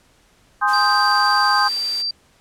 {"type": "chord", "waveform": "sine", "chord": "Ab major seventh", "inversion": "none", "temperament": "equal with one note detuned", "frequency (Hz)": [826.8, 1046.5, 1244.5, 1568], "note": ["Ab5", "C6", "Eb6", "G6"], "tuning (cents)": [-8, 0, 0, 0], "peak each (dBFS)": -20, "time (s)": [0.61, 1.69], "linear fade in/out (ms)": 20}
{"type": "high-pass noise", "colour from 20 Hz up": "white", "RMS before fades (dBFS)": -35, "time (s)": [0.67, 2.03], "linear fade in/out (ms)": 20, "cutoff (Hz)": 220, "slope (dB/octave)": 48}
{"type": "tone", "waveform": "sine", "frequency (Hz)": 4684, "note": "D8", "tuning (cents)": -5, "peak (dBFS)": -20, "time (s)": [0.73, 2.11], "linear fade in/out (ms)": 5}
{"effects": ["pink hiss -56 dBFS RMS until 2.4 s", "low-pass 10000 Hz 12 dB/octave"]}